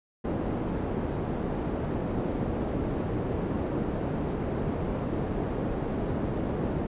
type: low-pass noise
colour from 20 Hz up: white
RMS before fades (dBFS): -30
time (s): 0.24-6.87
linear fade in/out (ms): 10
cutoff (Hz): 390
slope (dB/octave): 12
effects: resampled to 8000 Hz